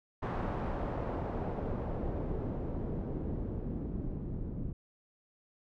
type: noise with low-pass filter sweep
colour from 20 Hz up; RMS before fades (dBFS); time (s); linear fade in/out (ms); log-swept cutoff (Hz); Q
pink; -36; 0.22-4.73; 10; 1100 to 220; 1
effects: none